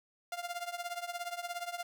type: tone with tremolo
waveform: sawtooth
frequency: 698.5 Hz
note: F5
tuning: in tune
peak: -30 dBFS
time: 0.32-1.83 s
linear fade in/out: 2 ms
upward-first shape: triangle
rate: 17 Hz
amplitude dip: 90%
effects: none